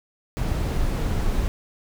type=noise; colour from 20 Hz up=brown; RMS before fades=-23 dBFS; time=0.37-1.48 s; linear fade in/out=0 ms; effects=none